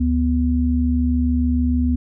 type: tone pair together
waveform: sine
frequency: 73.34 / 246.9 Hz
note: D2 / B3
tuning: -2 / 0 cents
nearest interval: octave + major sixth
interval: 2102 cents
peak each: -18 dBFS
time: 0-1.96 s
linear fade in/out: 10 ms
effects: none